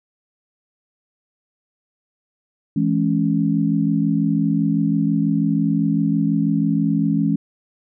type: chord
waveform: sine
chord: C# minor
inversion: first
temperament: equal with one note detuned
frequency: 164.81 / 210.6 / 277.2 Hz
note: E3 / G#3 / C#4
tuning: 0 / +24 / 0 cents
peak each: -20 dBFS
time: 2.76-7.36 s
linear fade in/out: 5 ms
effects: none